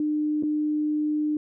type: tone with dropouts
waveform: sine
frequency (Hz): 301.8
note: D4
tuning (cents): +47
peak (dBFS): -22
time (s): 0-1.37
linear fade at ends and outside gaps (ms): 2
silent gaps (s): 0.426-0.434
effects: none